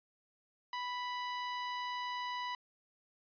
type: tone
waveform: sawtooth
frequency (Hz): 987.8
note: B5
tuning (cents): 0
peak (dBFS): -33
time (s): 0.73-2.55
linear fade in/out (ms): 2
effects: resampled to 11025 Hz